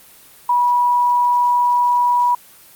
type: tone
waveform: sine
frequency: 973 Hz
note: B5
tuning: 26 cents flat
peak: -12 dBFS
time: 0.49-2.35 s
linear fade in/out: 5 ms
effects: white hiss -45 dBFS RMS until 2.75 s + Opus 32 kbps